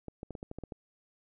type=clicks; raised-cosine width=2 ms; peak=-27 dBFS; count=9; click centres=0.083 / 0.231 / 0.307 / 0.352 / 0.429 / 0.514 / 0.586 / 0.637 / 0.722 s; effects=none